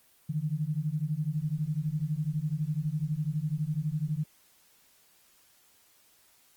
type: beating tone pair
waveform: sine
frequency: 146.83 / 158.83 Hz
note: D3 / D#3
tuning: 0 / +36 cents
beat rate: 12 Hz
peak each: -31 dBFS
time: 0.29-4.24 s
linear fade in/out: 10 ms
effects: white hiss -63 dBFS RMS until 6.56 s + Opus 24 kbps